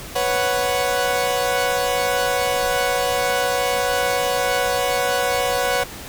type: chord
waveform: sawtooth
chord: B suspended second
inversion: none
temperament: equal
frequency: 493.9 / 554.4 / 740 Hz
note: B4 / C#5 / F#5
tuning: 0 / 0 / 0 cents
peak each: -19 dBFS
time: 0.15-5.84 s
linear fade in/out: 10 ms
effects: pink hiss -35 dBFS RMS until 6.08 s